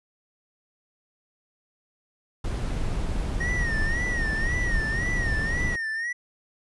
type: noise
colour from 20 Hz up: brown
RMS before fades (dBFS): -27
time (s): 2.44-5.76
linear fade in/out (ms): 5
type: tone with vibrato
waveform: triangle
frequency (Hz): 1864.7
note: A#6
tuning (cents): 0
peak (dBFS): -25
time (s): 3.4-6.13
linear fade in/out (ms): 10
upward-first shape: sine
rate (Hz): 1.9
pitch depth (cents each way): 100
effects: resampled to 24000 Hz